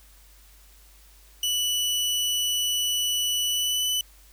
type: tone with pitch glide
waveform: sawtooth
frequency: 2960 to 2991 Hz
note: F#7 to F#7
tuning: 0 to +18 cents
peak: -20 dBFS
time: 1.43-4.01 s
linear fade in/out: 2 ms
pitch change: +18 cents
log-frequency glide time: 3.45-3.88 s
effects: added 50 Hz sine -52 dBFS peak until 4.32 s + white hiss -56 dBFS RMS until 4.32 s